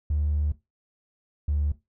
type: tone pair in turn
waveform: triangle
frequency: 74.4 / 73.33 Hz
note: D2 / D2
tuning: +23 / -2 cents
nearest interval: unison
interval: 25 cents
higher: first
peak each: -19 dBFS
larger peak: neither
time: 0.1-0.52 / 1.48-1.72 s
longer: first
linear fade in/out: 5 ms
effects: noise-tail reverb RT60 0.2 s tail -18 dB re dry + tanh soft clip ceiling -18 dBFS